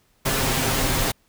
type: noise with comb filter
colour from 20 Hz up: pink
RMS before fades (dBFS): -22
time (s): 0.25-1.12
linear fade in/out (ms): 10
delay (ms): 7.5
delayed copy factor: +0.55
effects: pink hiss -63 dBFS RMS until 1.28 s